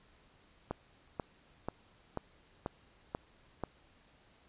click train, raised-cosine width 1 ms, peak -21 dBFS, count 7, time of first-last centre 0.71-3.637 s, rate 2.05 Hz, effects pink hiss -65 dBFS RMS until 4.48 s + resampled to 8000 Hz

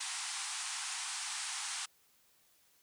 white band-pass noise, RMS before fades -40 dBFS, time 0-1.86 s, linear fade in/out 10 ms, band 750 to 9700 Hz, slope 96 dB/octave, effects white hiss -69 dBFS RMS until 2.82 s

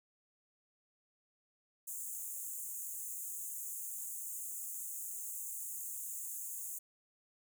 pink high-pass noise, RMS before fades -43 dBFS, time 1.87-6.79 s, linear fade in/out 10 ms, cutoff 6600 Hz, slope 96 dB/octave, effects none

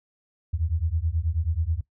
sine beating tone pair, 77.2 / 86.5 Hz, D#2 / F2, -13 / -16 cents, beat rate 9.3 Hz, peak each -26 dBFS, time 0.53-1.81 s, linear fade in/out 10 ms, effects noise-tail reverb RT60 0.1 s tail -18 dB re dry

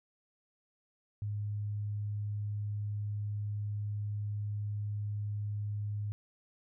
sine tone, 103.83 Hz, G#2, in tune, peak -33 dBFS, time 1.22-6.12 s, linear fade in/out 0 ms, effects none

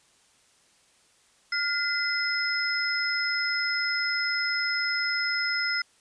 sine tone cluster, 1420 / 2036 / 5150 Hz, F6 / C7 / E8, +28 / -48 / -41 cents, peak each -29 dBFS, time 1.52-5.82 s, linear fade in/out 5 ms, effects white hiss -62 dBFS RMS until 6 s + resampled to 22050 Hz

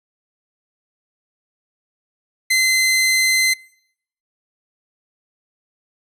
sawtooth tone, 2060 Hz, C7, 28 cents flat, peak -10 dBFS, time 2.5-3.54 s, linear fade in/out 10 ms, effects noise-tail reverb RT60 0.7 s tail -24 dB re dry + resampled to 32000 Hz

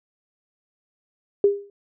sine tone with exponential decay, 403.3 Hz, G4, 49 cents sharp, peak -10 dBFS, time 1.44-1.7 s, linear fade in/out 2 ms, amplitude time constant 56 ms, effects none

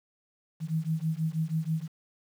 sine beating tone pair, 156.8 / 163 Hz, D#3 / E3, +14 / -19 cents, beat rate 6.2 Hz, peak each -30 dBFS, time 0.6-1.88 s, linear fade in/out 50 ms, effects 9-bit

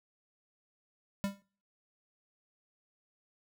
square tone with exponential decay, 198.6 Hz, G3, 23 cents sharp, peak -28 dBFS, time 1.24-1.42 s, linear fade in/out 0 ms, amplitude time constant 37 ms, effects noise-tail reverb RT60 0.4 s tail -20 dB re dry

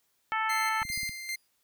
harmonic tone, 440 Hz, A4, in tune, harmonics 2 / 3 / 4 / 5 / 6 / 7, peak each -31 / -31 / -34 / -35 / -46 / -45 dBFS, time 0.32-0.83 s, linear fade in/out 0 ms
sawtooth tone with tremolo, 2093 Hz, C7, in tune, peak -28 dBFS, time 0.49-1.36 s, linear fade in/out 10 ms, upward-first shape square, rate 2.5 Hz, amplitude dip 55%
clicks, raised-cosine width 5 ms, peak -33 dBFS, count 6, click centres 0.819 / 0.852 / 0.901 / 0.976 / 1.032 / 1.094 s
15% pulse tone with exponential decay, 4869 Hz, D#8, 38 cents flat, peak -28 dBFS, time 0.92-1.48 s, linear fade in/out 5 ms, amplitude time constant 120 ms
effects white hiss -73 dBFS RMS until 1.63 s

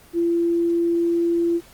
sine tone, 340 Hz, F4, 46 cents flat, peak -17 dBFS, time 0.13-1.61 s, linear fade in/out 50 ms, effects pink hiss -49 dBFS RMS until 1.73 s + Opus 24 kbps

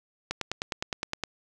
click train, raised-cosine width 0.2 ms, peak -12 dBFS, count 10, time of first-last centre 0.31-1.237 s, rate 9.71 Hz, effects none

